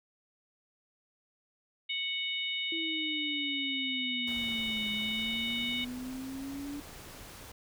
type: harmonic tone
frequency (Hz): 740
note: F#5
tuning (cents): 0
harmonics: 3 / 4 / 5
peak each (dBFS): -36 / -36 / -36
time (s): 1.89-5.85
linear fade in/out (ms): 10
type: exponential two-way sweep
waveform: sine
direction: down then up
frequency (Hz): 332 to 210 to 289.8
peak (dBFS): -37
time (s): 2.72-6.8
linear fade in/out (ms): 2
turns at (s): 4.91
type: noise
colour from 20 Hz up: pink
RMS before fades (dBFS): -48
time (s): 4.27-7.52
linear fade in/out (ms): 5
effects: none